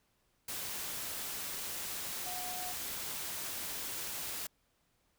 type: tone in noise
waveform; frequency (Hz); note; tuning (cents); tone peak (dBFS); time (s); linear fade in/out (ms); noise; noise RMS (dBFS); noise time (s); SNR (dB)
sine; 726; F#5; -33; -43; 2.26-2.72; 5; white; -40; 0.48-4.47; -6
effects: pink hiss -75 dBFS RMS until 5.18 s